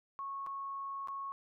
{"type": "tone with dropouts", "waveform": "sine", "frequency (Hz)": 1100, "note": "C#6", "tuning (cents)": -14, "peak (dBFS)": -38, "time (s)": [0.19, 1.32], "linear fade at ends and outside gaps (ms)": 0, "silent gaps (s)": [[0.464, 0.47], [1.074, 1.084]], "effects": []}